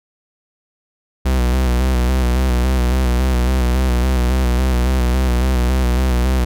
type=tone with vibrato; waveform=45% pulse; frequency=62.9 Hz; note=B1; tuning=32 cents sharp; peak=-13 dBFS; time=1.25-6.45 s; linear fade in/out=10 ms; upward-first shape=square; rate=3.6 Hz; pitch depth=45 cents each way; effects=none